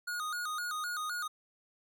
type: tone with vibrato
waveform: square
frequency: 1337 Hz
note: E6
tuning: 24 cents sharp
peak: -35 dBFS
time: 0.07-1.28 s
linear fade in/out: 10 ms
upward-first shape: square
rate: 3.9 Hz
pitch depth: 130 cents each way
effects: none